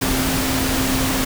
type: tone in noise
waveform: sine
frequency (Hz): 262.8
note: C4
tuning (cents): +8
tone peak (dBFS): -22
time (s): 0.01-1.25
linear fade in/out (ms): 10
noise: pink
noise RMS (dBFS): -21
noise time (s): 0.01-1.25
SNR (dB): -4
effects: none